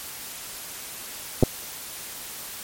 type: clicks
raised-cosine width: 2 ms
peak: -3 dBFS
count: 2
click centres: 1.427 / 1.435 s
effects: white hiss -37 dBFS RMS until 2.63 s + MP3 64 kbps